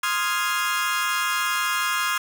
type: chord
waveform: 30% pulse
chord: F minor seventh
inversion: second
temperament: equal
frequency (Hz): 1046.5 / 1244.5 / 1396.9 / 1661.2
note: C6 / Eb6 / F6 / Ab6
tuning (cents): 0 / 0 / 0 / 0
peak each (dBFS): -25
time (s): 0.03-2.18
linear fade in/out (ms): 5
effects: none